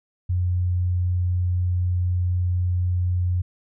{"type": "tone", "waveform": "sine", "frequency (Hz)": 89.6, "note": "F2", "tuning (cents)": 45, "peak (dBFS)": -19, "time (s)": [0.29, 3.42], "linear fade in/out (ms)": 10, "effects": []}